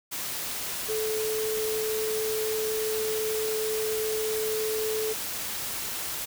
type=tone in noise; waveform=sine; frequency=435 Hz; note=A4; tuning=20 cents flat; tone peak=-27 dBFS; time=0.88-5.14 s; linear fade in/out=20 ms; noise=white; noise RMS=-33 dBFS; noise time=0.11-6.26 s; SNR=+3 dB; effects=none